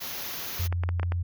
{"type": "band-stop noise", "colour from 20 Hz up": "white", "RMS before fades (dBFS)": -35, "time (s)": [0, 0.68], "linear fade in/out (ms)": 20, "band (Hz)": [6700, 11000], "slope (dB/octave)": 96}
{"type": "tone", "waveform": "sine", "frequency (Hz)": 87.31, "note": "F2", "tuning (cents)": 0, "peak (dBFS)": -25, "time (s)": [0.59, 1.23], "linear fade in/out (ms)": 10}
{"type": "clicks", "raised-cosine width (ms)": 0.5, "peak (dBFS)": -18, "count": 6, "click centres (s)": [0.726, 0.836, 0.89, 0.997, 1.031, 1.121]}
{"effects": []}